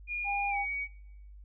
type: tone with pitch glide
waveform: sine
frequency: 2429 to 2253 Hz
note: D#7 to C#7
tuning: -42 to +28 cents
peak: -32 dBFS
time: 0.07-0.88 s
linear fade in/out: 50 ms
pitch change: -130 cents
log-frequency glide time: 0.49-0.57 s
type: tone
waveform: sine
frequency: 805 Hz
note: G5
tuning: 46 cents sharp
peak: -31 dBFS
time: 0.24-0.66 s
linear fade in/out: 50 ms
effects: noise-tail reverb RT60 0.9 s tail -24 dB re dry + added 50 Hz sine -47 dBFS peak until 1.44 s